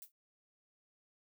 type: noise with exponential decay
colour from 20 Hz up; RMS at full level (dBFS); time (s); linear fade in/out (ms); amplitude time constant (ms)
violet; -45; 0.02-0.12; 2; 21
effects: none